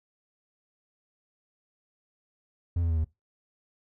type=tone with pitch steps; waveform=triangle; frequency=86.1 / 83.6 / 81.17 / 78.82 Hz; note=F2 / E2 / E2 / D#2; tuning=-24 / +25 / -26 / +23 cents; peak=-22 dBFS; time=2.76-3.044 s; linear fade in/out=5 ms; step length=71 ms; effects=noise-tail reverb RT60 0.2 s tail -21 dB re dry